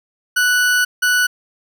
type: tone bursts at uneven times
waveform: 40% pulse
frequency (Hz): 1480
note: F#6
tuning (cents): 0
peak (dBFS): -12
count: 2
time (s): 0.36-0.85 / 1.02-1.27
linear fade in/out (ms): 10
effects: none

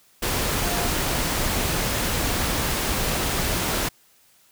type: tone in noise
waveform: sine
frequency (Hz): 702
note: F5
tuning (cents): +9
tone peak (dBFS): -31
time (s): 0.62-0.89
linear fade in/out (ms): 10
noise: pink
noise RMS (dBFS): -24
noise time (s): 0.22-3.89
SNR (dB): -10
effects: white hiss -58 dBFS RMS until 4.51 s

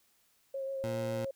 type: tone with vibrato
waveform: sine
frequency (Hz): 540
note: C#5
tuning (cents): -45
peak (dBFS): -34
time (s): 0.54-1.31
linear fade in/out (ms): 5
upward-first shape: triangle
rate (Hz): 7.2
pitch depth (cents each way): 22
type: tone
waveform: 20% pulse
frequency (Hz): 116.54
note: A#2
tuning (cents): 0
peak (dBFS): -31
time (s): 0.84-1.25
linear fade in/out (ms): 0
effects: white hiss -70 dBFS RMS until 1.35 s

